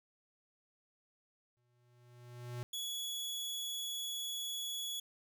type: tone with exponential growth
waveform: square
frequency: 121.6 Hz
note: B2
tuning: 26 cents flat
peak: -39 dBFS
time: 1.57-2.63 s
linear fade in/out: 0 ms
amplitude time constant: 230 ms
type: tone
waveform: sawtooth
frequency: 3381 Hz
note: G#7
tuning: 30 cents sharp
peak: -35 dBFS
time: 2.73-5 s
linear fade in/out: 5 ms
effects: none